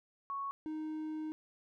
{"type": "tone pair in turn", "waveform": ["sine", "triangle"], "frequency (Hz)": [1108, 310.9], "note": ["C#6", "D#4"], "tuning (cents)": [-1, -1], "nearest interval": "octave + minor seventh", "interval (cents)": 2200, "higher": "first", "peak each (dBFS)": [-36, -35], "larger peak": "second", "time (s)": [[0.3, 0.51], [0.66, 1.32]], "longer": "second", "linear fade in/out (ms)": 0, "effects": []}